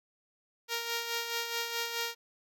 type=tone with tremolo; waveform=5% pulse; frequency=466.2 Hz; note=A#4; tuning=in tune; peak=-19 dBFS; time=0.68-2.15 s; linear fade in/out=50 ms; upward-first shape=sine; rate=4.7 Hz; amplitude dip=50%; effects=none